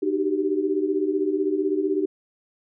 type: tone cluster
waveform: sine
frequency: 305.7 / 378.1 / 393.9 Hz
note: D#4 / F#4 / G4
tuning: -30 / +38 / +8 cents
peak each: -25 dBFS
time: 0.02-2.06 s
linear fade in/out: 10 ms
effects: none